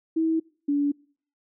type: tone pair in turn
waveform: sine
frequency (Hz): 323.1 / 286.9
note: E4 / D4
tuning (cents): -35 / -40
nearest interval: major second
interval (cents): 205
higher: first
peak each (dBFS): -20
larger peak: neither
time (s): 0.16-0.4 / 0.68-0.92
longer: neither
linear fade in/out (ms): 10
effects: noise-tail reverb RT60 0.5 s tail -25 dB re dry